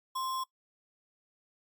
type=tone with sample-and-hold; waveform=sine; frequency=1046.5 Hz; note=C6; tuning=in tune; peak=-32 dBFS; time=0.15-0.44 s; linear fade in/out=10 ms; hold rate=4410 Hz; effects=noise-tail reverb RT60 0.1 s tail -20 dB re dry + Opus 48 kbps